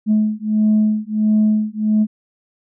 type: beating tone pair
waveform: sine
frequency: 213.5 / 215 Hz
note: G#3 / A3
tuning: +48 / -40 cents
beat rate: 1.5 Hz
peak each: -15 dBFS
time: 0.06-2.07 s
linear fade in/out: 50 ms
effects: tanh soft clip ceiling -8 dBFS